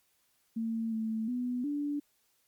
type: tone with pitch steps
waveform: sine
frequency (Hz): 226.1 / 221.5 / 247.2 / 290.2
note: A3 / A3 / B3 / D4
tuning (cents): +47 / +12 / +2 / -21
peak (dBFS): -30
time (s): 0.56-2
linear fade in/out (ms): 10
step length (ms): 360
effects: white hiss -72 dBFS RMS until 2.47 s + MP3 96 kbps